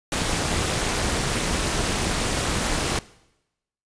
pink noise with amplitude modulation, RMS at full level -21 dBFS, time 0.12-2.99 s, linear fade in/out 2 ms, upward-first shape sine, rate 275 Hz, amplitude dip 70%, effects noise-tail reverb RT60 0.9 s tail -20 dB re dry + resampled to 22050 Hz

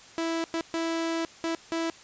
sawtooth tone bursts at uneven times, 329.6 Hz, E4, in tune, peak -23 dBFS, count 5, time 0.18-0.44 / 0.54-0.61 / 0.74-1.25 / 1.44-1.55 / 1.72-1.9 s, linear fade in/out 0 ms, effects white hiss -50 dBFS RMS until 2.03 s + resampled to 16000 Hz

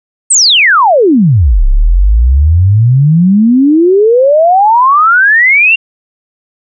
sine exponential two-way sweep, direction down then up, 8800 to 32.03 to 2806 Hz, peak -3 dBFS, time 0.3-5.76 s, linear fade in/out 10 ms, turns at 1.66 s, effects none

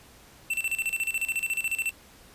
square tone with tremolo, 2685 Hz, E7, 31 cents sharp, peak -25 dBFS, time 0.5-1.91 s, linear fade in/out 5 ms, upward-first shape square, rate 14 Hz, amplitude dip 80%, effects pink hiss -53 dBFS RMS until 2.34 s + resampled to 32000 Hz

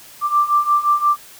sine beating tone pair, 1174.7 / 1180.4 Hz, D6 / D6, 0 / +8 cents, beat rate 5.7 Hz, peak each -18 / -15 dBFS, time 0.21-1.17 s, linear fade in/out 50 ms, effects white hiss -42 dBFS RMS until 1.39 s

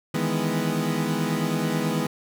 30% pulse chord, E major seventh, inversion third, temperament equal, 155.56 / 164.81 / 207.7 / 246.9 Hz, D#3 / E3 / G#3 / B3, 0 / 0 / 0 / 0 cents, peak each -26 dBFS, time 0.14-2.07 s, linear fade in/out 5 ms, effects none

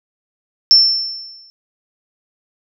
sine tone with exponential decay, 5370 Hz, E8, 31 cents sharp, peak -3 dBFS, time 0.71-1.5 s, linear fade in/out 0 ms, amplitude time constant 170 ms, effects none

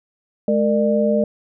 sine tone cluster, 212.8 / 460.1 / 599 Hz, G#3 / A#4 / D5, +42 / -23 / +34 cents, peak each -18 / -21 / -18 dBFS, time 0.48-1.24 s, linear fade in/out 2 ms, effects none

